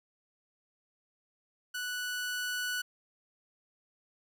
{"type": "tone with level ramp", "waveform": "sawtooth", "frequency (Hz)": 1480, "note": "F#6", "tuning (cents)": 0, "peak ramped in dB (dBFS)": [-31, -28], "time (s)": [1.74, 2.82], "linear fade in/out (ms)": 10, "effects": []}